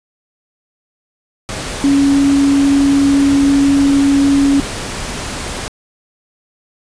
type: tone in noise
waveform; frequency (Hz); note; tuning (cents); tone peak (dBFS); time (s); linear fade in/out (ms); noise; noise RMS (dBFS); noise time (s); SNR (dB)
sine; 279; C#4; +11; -8; 1.84-4.6; 0; pink; -23; 1.49-5.68; +12
effects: resampled to 22050 Hz